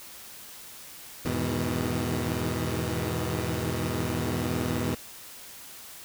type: chord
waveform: 15% pulse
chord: E major seventh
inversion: none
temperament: equal with one note detuned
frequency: 82.41 / 103.83 / 123.47 / 159.02 Hz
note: E2 / G#2 / B2 / D#3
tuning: 0 / 0 / 0 / +38 cents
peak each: -26 / -27 / -25 / -29 dBFS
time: 1.25-4.95 s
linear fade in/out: 5 ms
effects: white hiss -45 dBFS RMS until 6.04 s